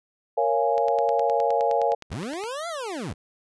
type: chord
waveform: sine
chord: Bb minor seventh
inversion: none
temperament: equal with one note detuned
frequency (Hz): 466.2 / 554.4 / 688.4 / 830.6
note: Bb4 / Db5 / F5 / Ab5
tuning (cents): 0 / 0 / -25 / 0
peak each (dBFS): -25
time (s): 0.37-1.95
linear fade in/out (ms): 10
type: click train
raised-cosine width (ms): 0.2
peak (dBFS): -21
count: 17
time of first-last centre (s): 0.78-2.438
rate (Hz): 9.65
type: linear two-way sweep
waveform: 25% pulse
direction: up then down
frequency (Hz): 51.1 to 698.5 to 52.6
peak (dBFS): -26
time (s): 2.1-3.14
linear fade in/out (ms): 20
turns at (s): 2.68
effects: resampled to 24000 Hz